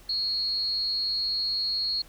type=tone with amplitude modulation; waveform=sine; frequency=4294 Hz; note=C8; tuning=44 cents sharp; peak=-23 dBFS; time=0.09-2.02 s; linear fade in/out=5 ms; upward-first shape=sine; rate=286 Hz; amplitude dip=45%; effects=added 41 Hz sine -54 dBFS peak until 2.08 s + pink hiss -54 dBFS RMS until 2.08 s